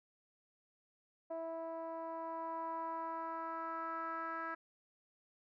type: tone with low-pass filter sweep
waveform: 10% pulse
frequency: 327.8 Hz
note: E4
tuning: 10 cents flat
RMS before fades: -42 dBFS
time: 1.3-4.55 s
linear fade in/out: 10 ms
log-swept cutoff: 710 to 1500 Hz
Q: 4.1
effects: none